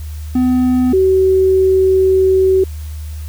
triangle / sine tone pair in turn, 252.8 / 378.8 Hz, B3 / F#4, +41 / +41 cents, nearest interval perfect fifth, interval 700 cents, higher second, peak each -8 dBFS, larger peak neither, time 0.35-0.93 / 0.93-2.64 s, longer second, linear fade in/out 5 ms, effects added 76 Hz sine -23 dBFS peak until 3.28 s + white hiss -42 dBFS RMS until 3.28 s

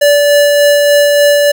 square tone with tremolo, 580 Hz, D5, 22 cents flat, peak -5 dBFS, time 0.01-1.52 s, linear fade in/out 10 ms, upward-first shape sine, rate 3.4 Hz, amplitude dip 25%, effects none

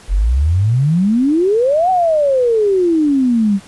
sine exponential two-way sweep, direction up then down, 42.47 to 760 to 191.1 Hz, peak -10 dBFS, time 0.08-3.6 s, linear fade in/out 50 ms, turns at 1.9 s, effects pink hiss -41 dBFS RMS until 3.67 s + resampled to 24000 Hz

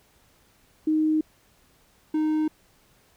sine / triangle tone pair in turn, 311.1 / 309.6 Hz, D#4 / D#4, 0 / -9 cents, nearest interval unison, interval 9 cents, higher first, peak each -19 dBFS, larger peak neither, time 0.87-1.21 / 2.14-2.48 s, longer neither, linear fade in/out 5 ms, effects pink hiss -61 dBFS RMS until 3.16 s

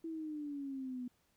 sine exponential sweep, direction down, 330 to 244.9 Hz, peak -39 dBFS, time 0.04-1.08 s, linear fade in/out 5 ms, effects pink hiss -75 dBFS RMS until 1.36 s

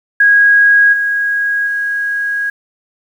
sine tone with level steps, 1646 Hz, G#6, 16 cents flat, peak -5 / -12 / -14 dBFS, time 0.2-2.5 s, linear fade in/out 5 ms, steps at 0.92 / 1.66 s, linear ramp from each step 20 ms, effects 7-bit

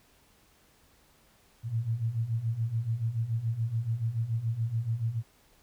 sine beating tone pair, 110 / 117 Hz, A2 / A#2, 0 / +7 cents, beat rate 7 Hz, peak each -33 / -29 dBFS, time 1.63-5.23 s, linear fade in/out 50 ms, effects pink hiss -63 dBFS RMS until 5.62 s

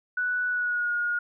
sine tone with pitch glide, 1480 to 1434.5 Hz, F#6 to F6, 0 to +46 cents, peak -24 dBFS, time 0.17-1.19 s, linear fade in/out 5 ms, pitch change -54 cents, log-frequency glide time 0.48-0.93 s, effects none

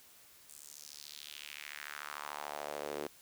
sawtooth tone with high-pass filter sweep, 73.6 Hz, D2, 4 cents sharp, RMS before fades -45 dBFS, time 0.49-3.07 s, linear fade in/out 5 ms, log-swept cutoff 8800 to 380 Hz, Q 2.4, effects white hiss -60 dBFS RMS until 3.21 s

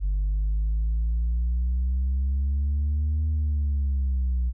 sine exponential two-way sweep, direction up then down, 48 to 77.78 to 60.2 Hz, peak -19 dBFS, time 0-4.53 s, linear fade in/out 50 ms, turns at 3.28 s, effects tanh soft clip ceiling -20 dBFS

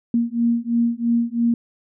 sine beating tone pair, 233.1 / 236.1 Hz, A#3 / A#3, 0 / +22 cents, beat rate 3 Hz, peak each -20 dBFS, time 0.14-1.54 s, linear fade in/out 2 ms, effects none

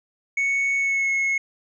triangle tone with pitch glide, 2217 to 2178 Hz, C#7 to C#7, 0 to -31 cents, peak -18 dBFS, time 0.37-1.38 s, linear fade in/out 5 ms, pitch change -31 cents, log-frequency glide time 0.77-1.11 s, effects resampled to 16000 Hz

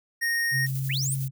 square tone, 1858 Hz, A#6, 6 cents flat, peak -24 dBFS, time 0.21-0.67 s, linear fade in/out 20 ms
sine tone with pitch glide, 133.2 to 134.75 Hz, C3 to C#3, +31 to -49 cents, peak -26 dBFS, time 0.51-1.31 s, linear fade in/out 50 ms, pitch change +20 cents, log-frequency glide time 0.67-0.98 s
violet noise with tremolo, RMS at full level -37 dBFS, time 0.66-1.28 s, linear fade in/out 2 ms, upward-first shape square, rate 11 Hz, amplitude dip 40%
sine linear sweep, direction up, 1590 to 9530 Hz, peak -27 dBFS, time 0.89-1.15 s, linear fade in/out 10 ms
effects none

